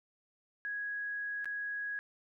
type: tone with dropouts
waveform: sine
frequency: 1661.2 Hz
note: G#6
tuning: in tune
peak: -35 dBFS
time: 0.65-1.99 s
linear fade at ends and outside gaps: 0 ms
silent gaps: 1.445-1.456 s
effects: none